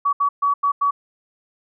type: tone bursts at uneven times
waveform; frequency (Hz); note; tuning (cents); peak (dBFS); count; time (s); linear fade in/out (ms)
sine; 1134; C#6; +39; -15; 5; 0.05-0.13 / 0.2-0.29 / 0.42-0.54 / 0.63-0.72 / 0.81-0.91; 10
effects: none